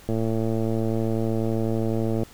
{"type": "click train", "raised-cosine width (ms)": 2, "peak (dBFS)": -13, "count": 241, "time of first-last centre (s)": [0.09, 2.233], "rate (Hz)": 112, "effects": ["pink hiss -49 dBFS RMS until 2.33 s"]}